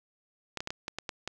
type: clicks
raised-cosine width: 0.2 ms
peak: -17 dBFS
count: 8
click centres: 0.573 / 0.605 / 0.674 / 0.705 / 0.881 / 0.986 / 1.092 / 1.276 s
effects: none